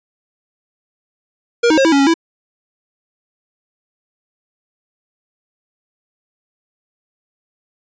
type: tone with pitch steps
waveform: square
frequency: 472.9 / 314.5 / 538 / 326.6 / 279.6 / 275.9 / 330.2 Hz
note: A#4 / D#4 / C5 / E4 / C#4 / C#4 / E4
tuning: +25 / +19 / +48 / -16 / +15 / -8 / +3 cents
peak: -10 dBFS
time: 1.63-2.141 s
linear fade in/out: 10 ms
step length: 73 ms
effects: resampled to 16000 Hz